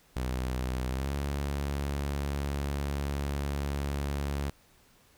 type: tone with pitch glide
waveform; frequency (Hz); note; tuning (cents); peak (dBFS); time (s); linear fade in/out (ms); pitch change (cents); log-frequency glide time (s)
sawtooth; 63.4 to 70.75; B1 to C#2; +46 to +36; -26; 0.16-4.5; 5; +190; 0.89-1.12
effects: pink hiss -62 dBFS RMS until 5.17 s